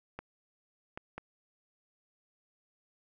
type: clicks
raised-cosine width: 0.5 ms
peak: -25 dBFS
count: 3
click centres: 0.19 / 0.975 / 1.18 s
effects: none